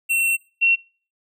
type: tone pair in turn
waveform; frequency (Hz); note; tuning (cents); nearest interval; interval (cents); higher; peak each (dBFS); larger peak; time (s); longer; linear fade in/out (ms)
square / sine; 2714 / 2725; E7 / F7; +50 / -43; unison; 7; second; -18 / -13; second; 0.09-0.37 / 0.61-0.76; first; 20
effects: noise-tail reverb RT60 0.4 s tail -23 dB re dry